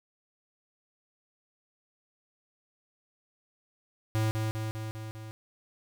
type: tone with echo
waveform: square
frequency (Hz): 109.6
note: A2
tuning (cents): -6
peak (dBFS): -26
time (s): 4.15-4.31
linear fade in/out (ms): 0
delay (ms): 200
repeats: 5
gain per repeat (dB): -3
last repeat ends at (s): 5.31
effects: none